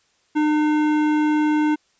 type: tone with hard clipping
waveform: sine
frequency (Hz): 303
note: D#4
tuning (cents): -46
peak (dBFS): -18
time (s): 0.35-1.76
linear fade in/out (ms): 20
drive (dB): 14
effects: white hiss -63 dBFS RMS until 1.99 s + resampled to 16000 Hz